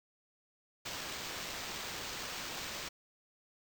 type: noise with sample-and-hold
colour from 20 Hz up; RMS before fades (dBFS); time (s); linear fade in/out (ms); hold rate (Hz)
white; -42; 0.85-2.89; 10; 11025
effects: none